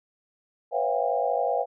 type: tone cluster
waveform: sine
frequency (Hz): 492.8 / 547 / 664 / 715 / 803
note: B4 / C#5 / E5 / F5 / G5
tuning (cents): -4 / -23 / +12 / +41 / +41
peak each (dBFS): -29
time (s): 0.71-1.66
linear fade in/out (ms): 50
effects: none